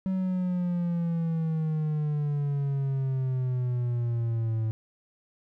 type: exponential sweep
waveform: triangle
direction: down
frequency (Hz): 190 to 110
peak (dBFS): -23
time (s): 0.06-4.71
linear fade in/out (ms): 0
effects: none